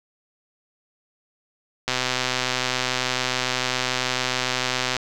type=click train; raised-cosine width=0.2 ms; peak=-5 dBFS; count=393; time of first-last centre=1.88-4.967 s; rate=127 Hz; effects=none